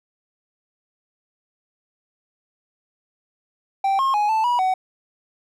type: tone with pitch steps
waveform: triangle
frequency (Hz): 781 / 1074 / 834 / 880 / 970 / 750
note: G5 / C6 / G#5 / A5 / B5 / F#5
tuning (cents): -7 / +45 / +7 / 0 / -31 / +23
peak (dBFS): -15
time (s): 3.84-4.74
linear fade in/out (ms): 5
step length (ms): 150
effects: none